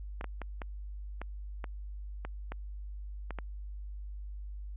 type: clicks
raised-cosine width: 0.5 ms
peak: -24 dBFS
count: 10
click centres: 0.211 / 0.243 / 0.417 / 0.618 / 1.216 / 1.642 / 2.25 / 2.52 / 3.307 / 3.387 s
effects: added 50 Hz sine -39 dBFS peak until 4.76 s + resampled to 8000 Hz